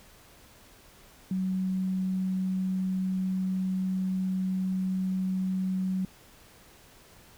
sine tone, 187.4 Hz, F#3, 22 cents sharp, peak -26 dBFS, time 1.31-6.05 s, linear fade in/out 2 ms, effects pink hiss -55 dBFS RMS until 7.37 s

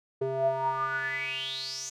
square tone with band-pass filter sweep, 133.1 Hz, C3, 30 cents sharp, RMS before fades -31 dBFS, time 0.21-1.9 s, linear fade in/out 10 ms, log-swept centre 450 to 6600 Hz, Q 9.9, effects none

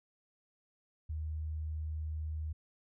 sine tone, 77.78 Hz, D#2, in tune, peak -35 dBFS, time 1.09-2.53 s, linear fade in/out 10 ms, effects none

